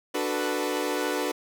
sawtooth chord, B minor seventh, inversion first, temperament equal with one note detuned, 295.7 / 370 / 440 / 493.9 Hz, D4 / F#4 / A4 / B4, +12 / 0 / 0 / 0 cents, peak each -27 / -28 / -29 / -27 dBFS, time 0.14-1.32 s, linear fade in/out 10 ms, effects none

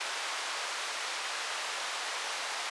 pink band-pass noise, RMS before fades -36 dBFS, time 0-2.7 s, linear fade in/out 10 ms, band 800 to 6400 Hz, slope 12 dB/octave, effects high-pass 400 Hz 12 dB/octave + resampled to 24000 Hz

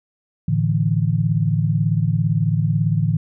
sine chord, A suspended fourth, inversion none, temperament equal, 110 / 146.83 / 164.81 Hz, A2 / D3 / E3, 0 / 0 / 0 cents, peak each -20 dBFS, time 0.48-3.17 s, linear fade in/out 5 ms, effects none

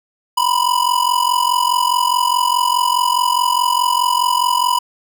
square ring-modulated tone, 987.8 Hz, B5, in tune, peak -11 dBFS, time 0.37-4.79 s, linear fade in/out 5 ms, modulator 22.4 Hz, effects none

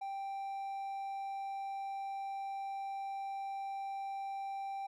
triangle tone, 785 Hz, G5, 2 cents sharp, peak -36 dBFS, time 0.01-4.87 s, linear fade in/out 10 ms, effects none

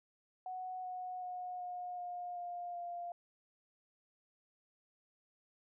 sine tone with pitch steps, 740 / 732.8 / 725.6 / 718.5 / 711.5 / 704.5 / 697.7 Hz, F#5 / F#5 / F#5 / F5 / F5 / F5 / F5, 0 / -17 / -34 / +49 / +32 / +15 / -2 cents, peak -40 dBFS, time 0.46-3.12 s, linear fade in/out 2 ms, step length 380 ms, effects none

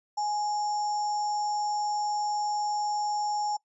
sine tone with sample-and-hold, 836 Hz, G#5, 11 cents sharp, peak -26 dBFS, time 0.17-3.57 s, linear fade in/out 10 ms, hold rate 6300 Hz, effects noise-tail reverb RT60 0.1 s tail -20 dB re dry + resampled to 24000 Hz

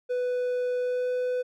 triangle tone with pitch glide, 496.3 to 499.8 Hz, B4 to B4, +8 to +21 cents, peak -23 dBFS, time 0.09-1.43 s, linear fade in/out 20 ms, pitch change +13 cents, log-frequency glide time 0.79-1.1 s, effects none

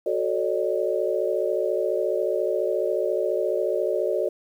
sine chord, D# half-diminished seventh, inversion first, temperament equal with one note detuned, 370 / 440 / 554.4 / 608.7 Hz, F#4 / A4 / C#5 / D#5, 0 / 0 / 0 / -38 cents, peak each -27 dBFS, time 0.06-4.29 s, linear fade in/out 5 ms, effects 9-bit

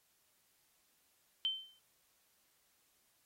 sine tone with exponential decay, 3094 Hz, G7, 23 cents flat, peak -29 dBFS, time 1.45-1.79 s, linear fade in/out 0 ms, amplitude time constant 73 ms, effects white hiss -74 dBFS RMS until 3.25 s + AAC 48 kbps

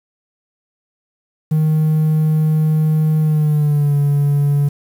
triangle tone with pitch glide, 155.56 to 143.48 Hz, D#3 to D3, 0 to -40 cents, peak -9 dBFS, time 1.51-4.69 s, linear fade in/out 10 ms, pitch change -140 cents, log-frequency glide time 3.21-3.96 s, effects tanh soft clip ceiling -5 dBFS + 7-bit

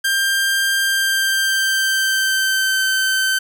sawtooth tone with pitch glide, 1589 to 1542.9 Hz, G6 to G6, +23 to -28 cents, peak -12 dBFS, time 0.04-3.39 s, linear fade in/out 10 ms, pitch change -51 cents, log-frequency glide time 0.8-2.87 s, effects none

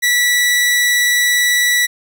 sawtooth tone, 1953 Hz, B6, 20 cents flat, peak -8 dBFS, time 0.02-1.87 s, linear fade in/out 20 ms, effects none

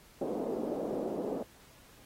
white band-pass noise, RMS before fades -35 dBFS, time 0.21-1.43 s, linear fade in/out 5 ms, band 210 to 550 Hz, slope 24 dB/octave, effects pink hiss -59 dBFS RMS until 2.05 s + AAC 48 kbps

